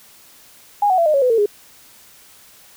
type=tone with pitch steps; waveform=sine; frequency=821 / 744.2 / 674.6 / 611.5 / 554.3 / 502.5 / 455.5 / 412.9 Hz; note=G#5 / F#5 / E5 / D#5 / C#5 / B4 / A#4 / G#4; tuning=-20 / +10 / +40 / -30 / 0 / +30 / -40 / -10 cents; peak=-12 dBFS; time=0.82-1.46 s; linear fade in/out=5 ms; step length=80 ms; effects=white hiss -47 dBFS RMS until 2.76 s